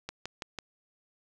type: click train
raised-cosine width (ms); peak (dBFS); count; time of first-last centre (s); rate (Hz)
0.2; -19; 4; 0.09-0.588; 6.03
effects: none